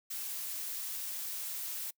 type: noise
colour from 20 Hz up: blue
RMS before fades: -39 dBFS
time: 0.1-1.91 s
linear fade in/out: 10 ms
effects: noise-tail reverb RT60 0.1 s tail -25 dB re dry